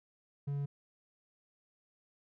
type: tone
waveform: triangle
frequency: 141.8 Hz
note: C#3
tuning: 40 cents sharp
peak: -31 dBFS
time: 0.47-0.66 s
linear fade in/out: 10 ms
effects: none